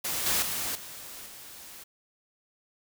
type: noise with level steps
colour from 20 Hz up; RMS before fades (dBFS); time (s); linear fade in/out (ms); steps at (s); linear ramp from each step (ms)
white; -31 / -26 / -32 / -43 / -46; 0.04-1.84; 10; 0.26 / 0.42 / 0.75 / 1.26; 5
effects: none